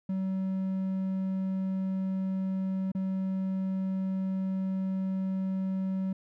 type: tone with dropouts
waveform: triangle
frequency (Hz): 190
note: F#3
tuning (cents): +46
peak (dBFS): -26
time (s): 0.09-6.13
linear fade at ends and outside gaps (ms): 5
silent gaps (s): 2.918-2.949
effects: none